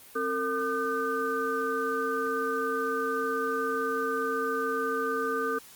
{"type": "tone cluster", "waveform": "sine", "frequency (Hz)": [265.9, 454.5, 1209, 1527], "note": ["C4", "A#4", "D6", "G6"], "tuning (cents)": [28, -44, 50, -46], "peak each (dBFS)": [-36, -30, -31, -34], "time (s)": [0.15, 5.59], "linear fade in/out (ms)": 10, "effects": ["white hiss -51 dBFS RMS until 5.75 s", "Opus 32 kbps"]}